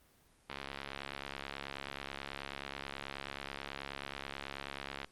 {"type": "click train", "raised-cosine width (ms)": 0.3, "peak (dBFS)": -24, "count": 316, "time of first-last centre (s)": [0.5, 5.045], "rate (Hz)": 69.3, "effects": ["pink hiss -67 dBFS RMS until 5.11 s", "Opus 24 kbps"]}